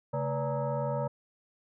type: tone with frequency modulation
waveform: sine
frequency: 220 Hz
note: A3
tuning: in tune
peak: -28 dBFS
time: 0.13-1.08 s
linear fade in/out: 10 ms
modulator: 357 Hz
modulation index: 2
effects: none